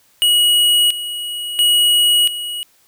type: tone with tremolo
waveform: square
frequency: 2908 Hz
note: F#7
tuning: 31 cents flat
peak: -11 dBFS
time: 0.22-2.63 s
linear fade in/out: 0 ms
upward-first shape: square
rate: 0.73 Hz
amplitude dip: 75%
effects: white hiss -55 dBFS RMS until 2.87 s